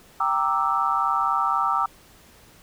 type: chord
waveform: sine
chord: E half-diminished seventh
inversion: first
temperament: equal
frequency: 784 / 932.3 / 1174.7 / 1318.5 Hz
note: G5 / Bb5 / D6 / E6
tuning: 0 / 0 / 0 / 0 cents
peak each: -27 / -27 / -24 / -24 dBFS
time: 0.2-1.86 s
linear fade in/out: 5 ms
effects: pink hiss -52 dBFS RMS until 2.62 s